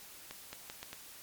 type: accelerating click train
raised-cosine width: 0.2 ms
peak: -25 dBFS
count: 5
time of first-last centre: 0.31-0.93 s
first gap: 220 ms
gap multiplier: 0.77
effects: white hiss -52 dBFS RMS until 1.22 s + MP3 96 kbps